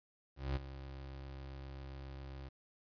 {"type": "tone with ADSR envelope", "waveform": "30% pulse", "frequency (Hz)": 67.4, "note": "C#2", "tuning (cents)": -48, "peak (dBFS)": -30, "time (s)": [0.36, 2.49], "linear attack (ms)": 200, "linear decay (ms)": 19, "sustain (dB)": -13, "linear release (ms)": 10, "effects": ["resampled to 11025 Hz", "11-bit"]}